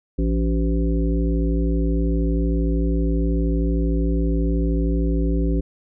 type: harmonic tone with a mistuned harmonic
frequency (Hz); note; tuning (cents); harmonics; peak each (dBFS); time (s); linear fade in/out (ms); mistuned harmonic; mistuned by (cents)
56.4; A1; +44; 1 / 3 / 5 / 7 / 9; -19 / -25 / -25 / -29 / -34; 0.18-5.61; 10; 7; -61
effects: none